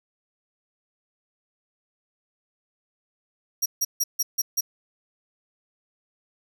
sawtooth tone bursts, 5680 Hz, F8, 28 cents sharp, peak -18 dBFS, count 6, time 3.62-4.61 s, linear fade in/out 10 ms, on 40 ms, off 150 ms, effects none

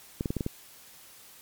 clicks, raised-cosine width 3 ms, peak -16 dBFS, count 6, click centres 0.209 / 0.258 / 0.305 / 0.367 / 0.408 / 0.464 s, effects white hiss -52 dBFS RMS until 1.41 s + MP3 96 kbps

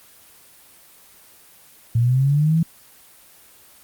sine linear sweep, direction up, 113.3 to 167.2 Hz, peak -14 dBFS, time 1.95-2.63 s, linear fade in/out 5 ms, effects white hiss -49 dBFS RMS until 3.83 s + Opus 24 kbps

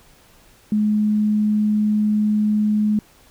sine tone, 211.5 Hz, G#3, 32 cents sharp, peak -15 dBFS, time 0.72-2.99 s, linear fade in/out 2 ms, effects pink hiss -52 dBFS RMS until 3.3 s

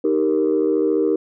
sine chord, Eb major, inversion none, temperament equal, 311.1 / 392 / 466.2 Hz, Eb4 / G4 / Bb4, 0 / 0 / 0 cents, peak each -19 dBFS, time 0.04-1.16 s, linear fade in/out 5 ms, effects tanh soft clip ceiling -9 dBFS

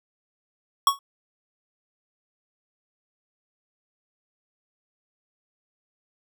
square tone with exponential decay, 1111 Hz, C#6, 4 cents sharp, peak -12 dBFS, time 0.87-0.99 s, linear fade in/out 2 ms, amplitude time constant 25 ms, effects none

